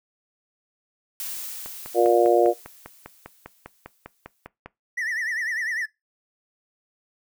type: noise with exponential decay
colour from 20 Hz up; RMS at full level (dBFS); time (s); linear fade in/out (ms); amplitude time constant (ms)
blue; -31; 1.2-4.47; 1; 710
type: click train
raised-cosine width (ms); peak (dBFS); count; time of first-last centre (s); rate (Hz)
0.5; -22; 16; 1.66-4.66; 5
type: harmonic tone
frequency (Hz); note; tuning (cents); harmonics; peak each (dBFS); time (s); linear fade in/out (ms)
118.2; A#2; +24; 3 / 4 / 5 / 6; -19 / -20 / -21 / -22; 1.94-2.54; 50
type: tone with vibrato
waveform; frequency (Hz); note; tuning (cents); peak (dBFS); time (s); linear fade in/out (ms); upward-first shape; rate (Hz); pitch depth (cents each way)
triangle; 1864.7; A#6; 0; -23; 4.97-5.86; 10; triangle; 10; 160
effects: noise-tail reverb RT60 0.2 s tail -21 dB re dry